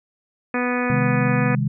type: harmonic tone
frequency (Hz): 246.9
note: B3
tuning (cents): 0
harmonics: 1 / 2 / 3 / 4 / 5 / 6 / 7 / 8 / 9 / 10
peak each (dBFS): -23 / -26 / -31 / -32 / -30 / -33 / -29 / -35 / -34 / -32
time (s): 0.54-1.55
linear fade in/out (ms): 2
type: chord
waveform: sine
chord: Ab major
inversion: first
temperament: equal with one note detuned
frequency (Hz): 130.81 / 155.56 / 203.6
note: C3 / Eb3 / Ab3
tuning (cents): 0 / 0 / -34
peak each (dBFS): -21 / -24 / -24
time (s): 0.9-1.68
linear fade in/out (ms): 2
effects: none